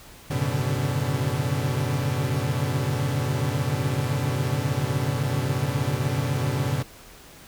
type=tone cluster; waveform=40% pulse; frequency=93.8 / 110.3 / 125.7 / 142 / 149.3 Hz; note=F#2 / A2 / B2 / C#3 / D3; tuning=+24 / +5 / +31 / +42 / +29 cents; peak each=-31 / -32 / -26 / -27 / -31 dBFS; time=0.3-6.83 s; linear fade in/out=10 ms; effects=pink hiss -47 dBFS RMS until 7.47 s